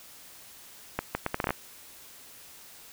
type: accelerating click train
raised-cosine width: 0.5 ms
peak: -12 dBFS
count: 9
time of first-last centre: 0.99-1.506 s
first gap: 160 ms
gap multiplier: 0.71
effects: white hiss -50 dBFS RMS until 2.92 s